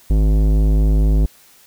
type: tone with tanh clipping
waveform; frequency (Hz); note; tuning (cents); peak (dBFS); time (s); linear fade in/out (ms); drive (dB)
sine; 52.2; G#1; +10; -13; 0.1-1.26; 5; 16
effects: white hiss -49 dBFS RMS until 1.66 s